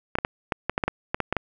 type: clicks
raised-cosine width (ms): 0.5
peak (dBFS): -8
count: 12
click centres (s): 0.154 / 0.186 / 0.249 / 0.522 / 0.696 / 0.779 / 0.838 / 0.88 / 1.145 / 1.203 / 1.326 / 1.367
effects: none